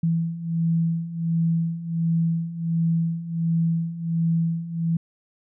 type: beating tone pair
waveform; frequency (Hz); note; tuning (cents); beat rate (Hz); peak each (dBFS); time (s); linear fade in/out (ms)
sine; 164.81 / 166.21; E3 / E3; 0 / +15; 1.4; -26 / -22; 0.03-4.97; 5
effects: none

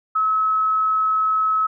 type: tone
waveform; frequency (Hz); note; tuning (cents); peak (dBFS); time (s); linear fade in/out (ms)
sine; 1289; E6; -39; -16; 0.15-1.67; 10
effects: none

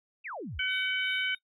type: exponential sweep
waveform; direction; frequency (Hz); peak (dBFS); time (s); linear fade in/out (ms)
sine; down; 2794 to 50.8; -36; 0.24-0.6; 20
type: harmonic tone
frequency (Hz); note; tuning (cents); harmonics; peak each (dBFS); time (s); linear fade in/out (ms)
756; F#5; +37; 2 / 3 / 4; -32 / -32 / -32; 0.59-1.35; 5
type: tone with tremolo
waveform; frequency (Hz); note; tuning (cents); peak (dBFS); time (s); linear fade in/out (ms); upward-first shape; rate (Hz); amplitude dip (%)
triangle; 3700; A#7; -14; -39; 0.67-1.39; 50; triangle; 2.7; 80
effects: noise-tail reverb RT60 0.1 s tail -24 dB re dry

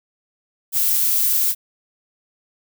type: noise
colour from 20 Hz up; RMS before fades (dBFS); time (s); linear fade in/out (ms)
violet; -18; 0.72-1.55; 50
effects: none

